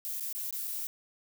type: noise with dropouts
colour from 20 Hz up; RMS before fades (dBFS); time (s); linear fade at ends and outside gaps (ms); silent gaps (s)
violet; -36; 0.05-0.87; 0; 0.198-0.207 / 0.327-0.35 / 0.508-0.526 / 0.673-0.677
effects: none